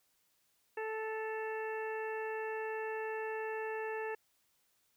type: harmonic tone with a mistuned harmonic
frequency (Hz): 438.6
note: A4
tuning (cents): -6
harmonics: 1 / 2 / 3 / 4 / 5 / 6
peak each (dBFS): -38 / -43 / -52 / -44 / -54 / -50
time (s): 0.77-4.15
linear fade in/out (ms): 5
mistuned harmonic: 6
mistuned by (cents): +28
effects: white hiss -75 dBFS RMS until 4.96 s